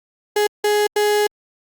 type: tone bursts at uneven times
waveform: 35% pulse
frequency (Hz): 417.2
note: G#4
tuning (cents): +8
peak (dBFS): -13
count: 3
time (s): 0.36-0.47 / 0.64-0.87 / 0.96-1.27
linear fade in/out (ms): 5
effects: Opus 48 kbps